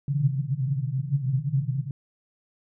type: band-pass noise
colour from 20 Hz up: pink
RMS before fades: -26 dBFS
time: 0.08-1.91 s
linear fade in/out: 2 ms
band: 130 to 150 Hz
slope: 96 dB/octave
effects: none